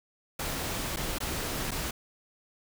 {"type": "noise with dropouts", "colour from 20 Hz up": "pink", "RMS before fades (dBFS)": -33, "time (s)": [0.39, 1.91], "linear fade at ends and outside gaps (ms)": 5, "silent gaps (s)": [[0.962, 0.969], [1.185, 1.203], [1.709, 1.715]], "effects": []}